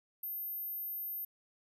sine tone, 13150 Hz, G#9, 18 cents flat, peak -37 dBFS, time 0.23-1.25 s, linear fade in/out 5 ms, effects none

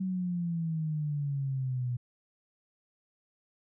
sine exponential sweep, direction down, 190 to 121.4 Hz, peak -29 dBFS, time 0-1.97 s, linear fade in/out 10 ms, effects none

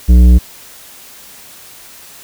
sine tone with tanh clipping, 60.8 Hz, B1, 26 cents flat, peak -4 dBFS, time 0.08-0.39 s, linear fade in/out 20 ms, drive 11 dB, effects white hiss -37 dBFS RMS until 2.23 s

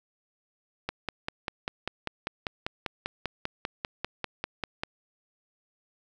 click train, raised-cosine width 0.3 ms, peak -14 dBFS, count 21, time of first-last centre 0.89-4.835 s, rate 5.07 Hz, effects 9-bit

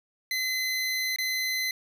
25% pulse tone with dropouts, 2040 Hz, C7, 44 cents flat, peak -23 dBFS, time 0.31-1.71 s, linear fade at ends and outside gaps 2 ms, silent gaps 1.161-1.185 s, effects none

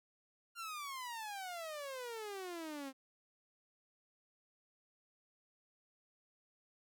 sawtooth exponential sweep, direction down, 1409 to 261.6 Hz, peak -39 dBFS, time 0.55-2.93 s, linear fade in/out 50 ms, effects none

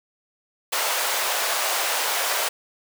pink high-pass noise, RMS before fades -24 dBFS, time 0.72-2.49 s, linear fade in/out 10 ms, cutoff 560 Hz, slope 24 dB/octave, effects none

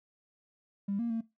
triangle tone with pitch steps, 199.4 / 234.2 / 227 Hz, G3 / A#3 / A#3, +30 / +8 / -46 cents, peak -26 dBFS, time 0.88-1.21 s, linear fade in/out 10 ms, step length 110 ms, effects noise-tail reverb RT60 0.2 s tail -21 dB re dry + tanh soft clip ceiling -27 dBFS

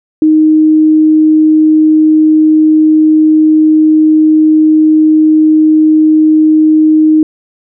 sine tone, 311.1 Hz, D#4, in tune, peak -3 dBFS, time 0.22-7.23 s, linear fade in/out 2 ms, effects none

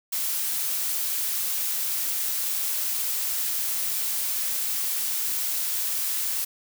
blue noise, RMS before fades -27 dBFS, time 0.12-6.45 s, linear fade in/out 10 ms, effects none

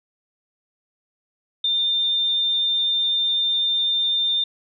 sine tone, 3604 Hz, A7, 41 cents sharp, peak -18 dBFS, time 1.64-4.44 s, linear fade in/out 5 ms, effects none

